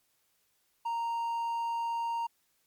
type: tone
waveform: triangle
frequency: 929 Hz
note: A#5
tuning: 6 cents flat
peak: -28 dBFS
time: 0.85-2.27 s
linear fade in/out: 10 ms
effects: white hiss -73 dBFS RMS until 2.66 s + MP3 96 kbps